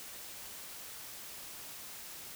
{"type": "silence", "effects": ["white hiss -47 dBFS RMS until 2.35 s"]}